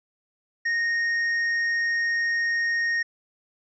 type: tone with tanh clipping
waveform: sine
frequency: 1857 Hz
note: A#6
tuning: 7 cents flat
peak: -23 dBFS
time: 0.65-3.03 s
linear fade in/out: 10 ms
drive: 6 dB
effects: resampled to 16000 Hz